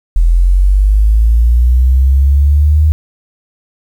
sine linear sweep, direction up, 40.62 to 77.78 Hz, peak -5 dBFS, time 0.16-2.92 s, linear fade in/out 0 ms, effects 7-bit

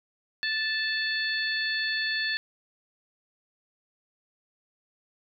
harmonic tone, 878 Hz, A5, 4 cents flat, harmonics 2 / 3 / 4 / 5, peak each -28 / -36 / -35 / -32 dBFS, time 0.43-2.37 s, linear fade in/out 0 ms, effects none

